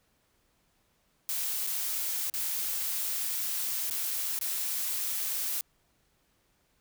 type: noise with dropouts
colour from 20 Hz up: blue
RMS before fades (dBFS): -32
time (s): 1.29-5.61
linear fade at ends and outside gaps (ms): 0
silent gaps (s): 1.666-1.672 / 2.299-2.339 / 3.898-3.909 / 4.39-4.412
effects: pink hiss -71 dBFS RMS until 6.8 s